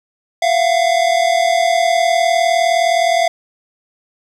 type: tone pair together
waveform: square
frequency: 677 / 716.6 Hz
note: E5 / F5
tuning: +46 / +44 cents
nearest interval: minor second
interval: 98 cents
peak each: -14 / -17 dBFS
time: 0.42-3.28 s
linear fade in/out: 5 ms
effects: low-pass 7000 Hz 12 dB/octave + 8-bit